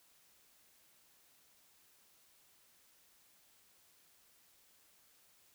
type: silence
effects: white hiss -68 dBFS RMS until 5.54 s